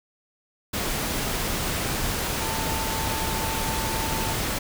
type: tone in noise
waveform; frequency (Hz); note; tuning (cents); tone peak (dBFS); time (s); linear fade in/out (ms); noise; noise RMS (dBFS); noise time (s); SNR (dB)
sine; 890; A5; +20; -32; 2.4-4.34; 10; pink; -27; 0.73-4.59; -8
effects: none